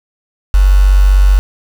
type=tone with quantisation; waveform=sine; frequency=47.84 Hz; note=G1; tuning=41 cents flat; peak=-4 dBFS; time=0.54-1.39 s; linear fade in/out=0 ms; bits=4; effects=none